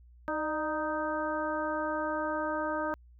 harmonic tone with a mistuned harmonic, 311.1 Hz, D#4, in tune, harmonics 1 / 2 / 3 / 4 / 5, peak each -36 / -34 / -36 / -37 / -38 dBFS, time 0.28-2.94 s, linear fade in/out 0 ms, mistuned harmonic 2, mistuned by -46 cents, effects added 60 Hz sine -53 dBFS peak until 3.19 s

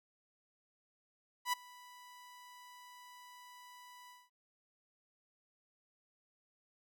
sawtooth tone with ADSR envelope, 987.8 Hz, B5, in tune, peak -26 dBFS, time 1.45-4.3 s, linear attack 79 ms, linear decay 11 ms, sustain -24 dB, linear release 210 ms, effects none

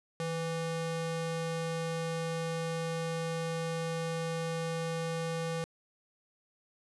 square ring-modulated tone, 329.6 Hz, E4, in tune, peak -30 dBFS, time 0.2-5.64 s, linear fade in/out 0 ms, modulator 169 Hz, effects resampled to 24000 Hz + 11-bit

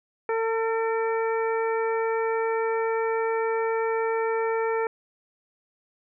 harmonic tone with a mistuned harmonic, 450.6 Hz, A4, 41 cents sharp, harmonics 1 / 2 / 3 / 4 / 5, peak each -24 / -30 / -34 / -36 / -38 dBFS, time 0.29-4.87 s, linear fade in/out 2 ms, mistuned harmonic 5, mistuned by +35 cents, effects none

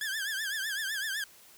sawtooth tone with vibrato, 1661.2 Hz, G#6, in tune, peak -28 dBFS, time 0.01-1.24 s, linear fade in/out 2 ms, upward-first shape triangle, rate 7.9 Hz, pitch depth 150 cents each way, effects white hiss -56 dBFS RMS until 1.57 s

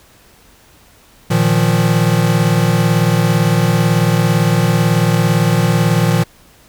square chord, Bb suspended fourth, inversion none, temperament equal with one note detuned, 116.54 / 155.56 / 173.51 Hz, Bb2 / Eb3 / F3, 0 / 0 / -11 cents, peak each -16 dBFS, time 1.3-6.24 s, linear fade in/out 10 ms, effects pink hiss -47 dBFS RMS until 6.68 s

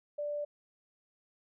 sine tone, 587.3 Hz, D5, in tune, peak -33 dBFS, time 0.18-0.45 s, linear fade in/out 10 ms, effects none

